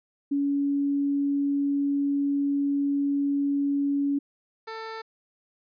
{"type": "tone pair in turn", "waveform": ["sine", "15% pulse"], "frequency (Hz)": [282.2, 445.6], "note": ["C#4", "A4"], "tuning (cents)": [31, 22], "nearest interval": "minor sixth", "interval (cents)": 791, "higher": "second", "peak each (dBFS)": [-22, -28], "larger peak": "first", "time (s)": [[0.31, 4.19], [4.67, 5.02]], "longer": "first", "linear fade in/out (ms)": 10, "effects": ["resampled to 11025 Hz"]}